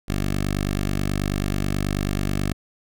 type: tone with notch filter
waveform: 10% pulse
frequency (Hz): 49.26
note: G1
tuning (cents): +9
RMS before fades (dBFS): -24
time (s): 0.08-2.53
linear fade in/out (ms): 10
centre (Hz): 880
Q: 1.7
effects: none